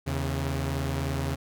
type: tone pair together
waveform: sawtooth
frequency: 79.77 / 136.2 Hz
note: D#2 / C#3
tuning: +44 / -30 cents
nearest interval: major sixth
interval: 926 cents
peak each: -26 dBFS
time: 0.06-1.36 s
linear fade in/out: 20 ms
effects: none